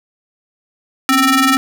sawtooth ring-modulated tone, 523.3 Hz, C5, in tune, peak -3 dBFS, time 1.09-1.57 s, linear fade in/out 0 ms, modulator 795 Hz, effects none

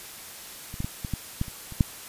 clicks, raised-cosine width 5 ms, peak -25 / -17 / -17 / -19 / -15 / -13 / -27 / -27 / -6 dBFS, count 9, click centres 0.741 / 0.804 / 0.845 / 1.048 / 1.137 / 1.414 / 1.482 / 1.723 / 1.808 s, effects white hiss -42 dBFS RMS until 2.08 s + resampled to 32000 Hz

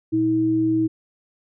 sine tone pair together, 119.3 / 320.3 Hz, A#2 / E4, +41 / -50 cents, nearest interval octave + perfect fourth, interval 1709 cents, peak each -28 / -17 dBFS, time 0.12-0.88 s, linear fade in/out 20 ms, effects none

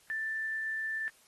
sine tone, 1769 Hz, A6, 9 cents sharp, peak -32 dBFS, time 0.1-1.08 s, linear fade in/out 0 ms, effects white hiss -63 dBFS RMS until 1.27 s + AAC 32 kbps

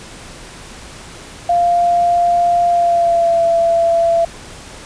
sine tone with pitch glide, 696 to 673.1 Hz, F5 to E5, -6 to +36 cents, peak -10 dBFS, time 1.49-4.25 s, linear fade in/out 5 ms, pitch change -58 cents, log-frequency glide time 2.67-3.4 s, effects pink hiss -35 dBFS RMS until 4.85 s + resampled to 22050 Hz

